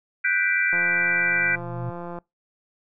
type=chord; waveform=sine; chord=G major seventh; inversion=third; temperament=equal; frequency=1480 / 1568 / 1975.5 / 2349 Hz; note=F#6 / G6 / B6 / D7; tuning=0 / 0 / 0 / 0 cents; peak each=-25 dBFS; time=0.24-1.56 s; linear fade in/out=10 ms
type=click train; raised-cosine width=1 ms; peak=-22 dBFS; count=253; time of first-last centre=0.73-2.187 s; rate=173 Hz
type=tone with exponential growth; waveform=sine; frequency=123.47 Hz; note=B2; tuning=in tune; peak=-26 dBFS; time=0.75-1.9 s; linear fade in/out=5 ms; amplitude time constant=250 ms
effects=noise-tail reverb RT60 0.2 s tail -25 dB re dry